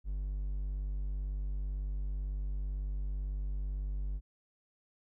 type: tone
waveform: triangle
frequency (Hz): 49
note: G1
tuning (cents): 0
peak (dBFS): -31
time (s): 0.04-4.21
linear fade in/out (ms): 50
effects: none